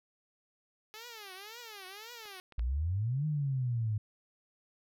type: tone with vibrato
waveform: 5% pulse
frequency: 423 Hz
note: G#4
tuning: 32 cents sharp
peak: -34 dBFS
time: 0.94-2.4 s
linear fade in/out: 0 ms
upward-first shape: triangle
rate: 1.9 Hz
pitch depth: 260 cents each way
type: clicks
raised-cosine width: 0.3 ms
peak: -37 / -38 / -33 dBFS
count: 3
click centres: 2.256 / 2.523 / 2.594 s
type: exponential two-way sweep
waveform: sine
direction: up then down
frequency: 54 to 155.56 to 104.1 Hz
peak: -29 dBFS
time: 2.58-3.98 s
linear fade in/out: 5 ms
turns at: 3.26 s
effects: none